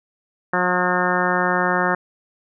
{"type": "harmonic tone", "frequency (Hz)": 180, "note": "F#3", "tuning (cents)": -47, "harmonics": [1, 2, 3, 4, 5, 6, 7, 8, 9, 10], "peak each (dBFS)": [-26, -26, -26, -26, -26, -26, -26, -26, -26, -26], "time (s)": [0.53, 1.95], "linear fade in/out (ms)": 5, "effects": []}